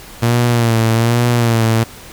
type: tone with vibrato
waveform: sawtooth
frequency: 116.54 Hz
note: A#2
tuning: in tune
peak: -7 dBFS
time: 0.22-1.84 s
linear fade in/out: 10 ms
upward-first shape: sine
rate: 1.2 Hz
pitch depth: 60 cents each way
effects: pink hiss -36 dBFS RMS until 2.12 s